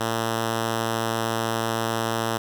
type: tone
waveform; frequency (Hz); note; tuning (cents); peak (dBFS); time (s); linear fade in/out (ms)
5% pulse; 113.5; A#2; -46; -12; 0-2.38; 10
effects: none